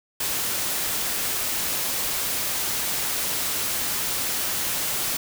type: noise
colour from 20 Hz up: white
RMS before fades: -26 dBFS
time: 0.2-5.17 s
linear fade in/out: 5 ms
effects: none